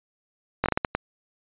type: slowing click train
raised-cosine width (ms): 0.5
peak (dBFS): -7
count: 7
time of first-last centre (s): 0.64-0.95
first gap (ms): 19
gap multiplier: 1.4
effects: resampled to 8000 Hz